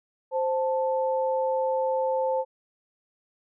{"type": "tone pair together", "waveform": "sine", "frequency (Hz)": [523.3, 880], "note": ["C5", "A5"], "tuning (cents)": [0, 0], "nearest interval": "major sixth", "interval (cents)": 900, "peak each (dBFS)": [-24, -28], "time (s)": [0.31, 2.45], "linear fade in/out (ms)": 50, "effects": []}